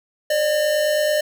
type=tone pair together; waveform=square; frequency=554.4 / 603.5 Hz; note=C#5 / D5; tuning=0 / +47 cents; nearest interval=minor second; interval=147 cents; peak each=-28 / -18 dBFS; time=0.3-1.21 s; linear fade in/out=5 ms; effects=none